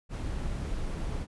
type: noise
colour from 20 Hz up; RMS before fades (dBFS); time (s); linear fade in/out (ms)
brown; -33; 0.09-1.27; 50
effects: resampled to 24000 Hz